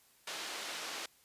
white band-pass noise, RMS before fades -42 dBFS, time 0.27-1.06 s, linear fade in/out 5 ms, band 340 to 4700 Hz, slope 12 dB/octave, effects white hiss -66 dBFS RMS until 1.24 s + resampled to 32000 Hz

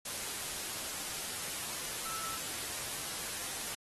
sine tone in noise, 1318.5 Hz, E6, in tune, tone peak -43 dBFS, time 2.05-2.37 s, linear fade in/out 5 ms, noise white, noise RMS -39 dBFS, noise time 0.05-3.75 s, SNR -7 dB, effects AAC 32 kbps

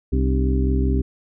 harmonic tone with a mistuned harmonic, 65.41 Hz, C2, in tune, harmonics 1 / 2 / 3 / 4 / 5 / 6, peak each -18 / -26 / -29 / -25 / -30 / -28 dBFS, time 0.12-1.02 s, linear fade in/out 10 ms, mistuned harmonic 5, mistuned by -120 cents, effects none

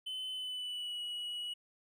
triangle tone with pitch glide, 3040 to 2923 Hz, F#7 to F#7, +46 to -22 cents, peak -36 dBFS, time 0.06-1.54 s, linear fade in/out 10 ms, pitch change -68 cents, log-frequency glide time 0.31-0.98 s, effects none

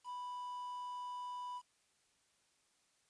triangle tone with quantisation, 987.8 Hz, B5, in tune, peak -40 dBFS, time 0.04-1.62 s, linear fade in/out 50 ms, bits 10, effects white hiss -75 dBFS RMS until 3.09 s + resampled to 22050 Hz

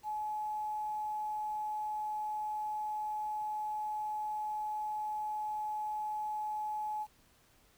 sine tone with quantisation, 851 Hz, G#5, 42 cents sharp, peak -34 dBFS, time 0.03-7.07 s, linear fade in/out 50 ms, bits 10, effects pink hiss -66 dBFS RMS until 7.77 s

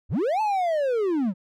triangle linear two-way sweep, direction up then down, 42.95 to 884 to 171.6 Hz, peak -19 dBFS, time 0.09-1.34 s, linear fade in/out 50 ms, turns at 0.41 s, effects none

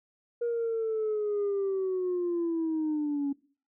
sine linear sweep, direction down, 476 to 277.6 Hz, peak -25 dBFS, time 0.41-3.33 s, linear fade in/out 10 ms, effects noise-tail reverb RT60 0.4 s tail -20 dB re dry + tanh soft clip ceiling -24 dBFS

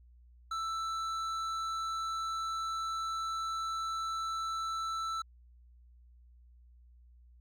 triangle tone with hard clipping, 1325 Hz, E6, 9 cents sharp, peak -35 dBFS, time 0.51-5.22 s, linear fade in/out 5 ms, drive 13 dB, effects added 60 Hz sine -56 dBFS peak until 7.4 s

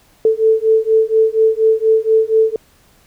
sine beating tone pair, 440 / 444.2 Hz, A4 / A4, 0 / +16 cents, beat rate 4.2 Hz, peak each -13 dBFS, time 0.25-2.56 s, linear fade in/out 2 ms, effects pink hiss -52 dBFS RMS until 3.06 s

